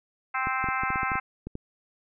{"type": "harmonic tone", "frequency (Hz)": 261.6, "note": "C4", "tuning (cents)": 0, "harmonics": [3, 4, 5, 6, 7, 8, 9, 10], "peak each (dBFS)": [-33, -32, -31, -33, -43, -33, -41, -39], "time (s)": [0.34, 1.2], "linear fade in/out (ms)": 10}
{"type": "clicks", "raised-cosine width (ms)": 3, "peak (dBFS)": -22, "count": 11, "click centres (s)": [0.471, 0.642, 0.687, 0.835, 0.904, 0.958, 1.032, 1.118, 1.155, 1.47, 1.554]}
{"effects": []}